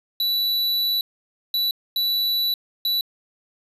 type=tone bursts at uneven times; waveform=square; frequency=3951 Hz; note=B7; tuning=in tune; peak=-20 dBFS; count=4; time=0.2-1.01 / 1.54-1.71 / 1.96-2.54 / 2.85-3.01 s; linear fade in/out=2 ms; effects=resampled to 32000 Hz